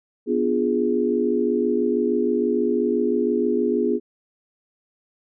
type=chord; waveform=sine; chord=B diminished seventh; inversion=none; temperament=equal; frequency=246.9 / 293.7 / 349.2 / 415.3 Hz; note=B3 / D4 / F4 / Ab4; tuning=0 / 0 / 0 / 0 cents; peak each=-23 / -28 / -24 / -22 dBFS; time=0.26-4 s; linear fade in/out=50 ms; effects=none